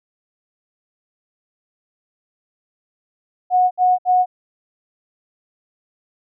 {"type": "tone bursts", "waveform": "sine", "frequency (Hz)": 731, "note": "F#5", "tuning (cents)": -21, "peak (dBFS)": -11, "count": 3, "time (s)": [3.5, 4.26], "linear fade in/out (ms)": 50, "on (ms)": 210, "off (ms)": 65, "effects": []}